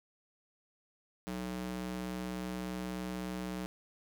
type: tone with high-pass filter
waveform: square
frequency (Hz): 61.74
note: B1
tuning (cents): 0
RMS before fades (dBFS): -39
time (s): 1.27-3.66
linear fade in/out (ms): 0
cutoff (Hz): 180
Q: 1.3
effects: none